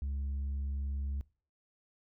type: tone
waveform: sine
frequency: 69.3 Hz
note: C#2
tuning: in tune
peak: -30 dBFS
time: 0.02-1.21 s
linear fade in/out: 0 ms
effects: noise-tail reverb RT60 0.4 s tail -23 dB re dry + tanh soft clip ceiling -32 dBFS